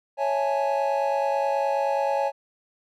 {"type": "chord", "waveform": "triangle", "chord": "A major seventh", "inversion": "first", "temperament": "equal", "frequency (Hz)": [554.4, 659.3, 830.6, 880], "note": ["C#5", "E5", "G#5", "A5"], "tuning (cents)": [0, 0, 0, 0], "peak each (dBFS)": [-23, -29, -24, -29], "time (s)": [0.17, 2.32], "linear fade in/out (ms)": 50, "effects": []}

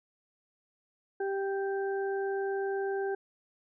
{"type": "harmonic tone", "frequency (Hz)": 392, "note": "G4", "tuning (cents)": 0, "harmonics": [1, 2, 4], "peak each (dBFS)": [-30, -38, -41], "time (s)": [1.2, 3.15], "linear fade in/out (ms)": 5, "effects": []}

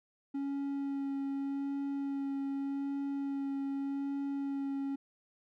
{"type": "tone with vibrato", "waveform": "triangle", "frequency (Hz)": 277.2, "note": "C#4", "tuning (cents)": 0, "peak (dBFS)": -31, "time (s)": [0.34, 4.96], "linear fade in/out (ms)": 10, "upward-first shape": "sine", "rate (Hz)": 0.84, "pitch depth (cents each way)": 12, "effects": []}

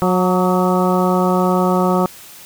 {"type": "harmonic tone with a mistuned harmonic", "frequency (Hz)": 182.2, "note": "F#3", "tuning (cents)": -26, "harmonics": [1, 2, 3, 4, 5, 6, 7], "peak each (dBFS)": [-16, -19, -21, -22, -23, -24, -24], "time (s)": [0.02, 2.06], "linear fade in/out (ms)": 0, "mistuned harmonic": 6, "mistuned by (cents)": 62, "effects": ["white hiss -39 dBFS RMS until 2.45 s"]}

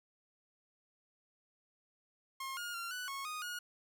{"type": "tone with pitch steps", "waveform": "sawtooth", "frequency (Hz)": [1071, 1426, 1379, 1486, 1097, 1238, 1442], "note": ["C6", "F6", "F6", "F#6", "C#6", "D#6", "F#6"], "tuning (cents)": [40, 36, -22, 7, -18, -9, -45], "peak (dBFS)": -36, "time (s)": [2.4, 3.59], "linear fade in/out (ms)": 5, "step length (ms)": 170, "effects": []}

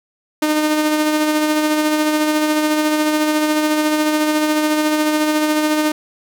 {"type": "tone with tremolo", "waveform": "sawtooth", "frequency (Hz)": 305.4, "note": "D#4", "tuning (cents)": -32, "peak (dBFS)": -9, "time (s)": [0.42, 5.92], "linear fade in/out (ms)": 5, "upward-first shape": "sine", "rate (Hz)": 14, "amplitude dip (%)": 35, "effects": []}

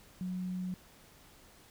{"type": "tone", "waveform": "sine", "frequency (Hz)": 183.1, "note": "F#3", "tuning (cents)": -18, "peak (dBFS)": -34, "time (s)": [0.21, 0.74], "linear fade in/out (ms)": 0, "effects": ["pink hiss -59 dBFS RMS until 1.7 s"]}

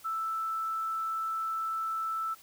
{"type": "tone", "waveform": "sine", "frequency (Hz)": 1321, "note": "E6", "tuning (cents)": 3, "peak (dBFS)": -30, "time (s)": [0.04, 2.35], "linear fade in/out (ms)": 20, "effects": ["white hiss -56 dBFS RMS until 2.42 s"]}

